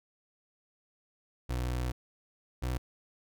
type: tone pair in turn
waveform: 30% pulse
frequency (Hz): 61.74 / 62.78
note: B1 / B1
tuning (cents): 0 / +29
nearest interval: unison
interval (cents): 29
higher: second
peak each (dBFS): -28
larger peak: neither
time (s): 1.49-1.92 / 2.62-2.78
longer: first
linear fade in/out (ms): 10
effects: none